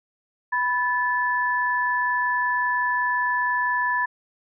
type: tone pair together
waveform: sine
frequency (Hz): 987.8 / 1737.2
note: B5 / A6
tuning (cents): 0 / -23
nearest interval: minor seventh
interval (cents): 977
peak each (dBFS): -23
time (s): 0.52-4.06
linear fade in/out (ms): 10
effects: none